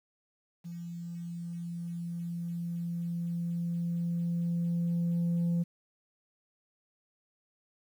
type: tone with level ramp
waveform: sine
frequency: 171.1 Hz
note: F3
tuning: 35 cents flat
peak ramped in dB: -38 to -23 dBFS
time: 0.64-5.64 s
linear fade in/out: 20 ms
effects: tanh soft clip ceiling -25 dBFS + 10-bit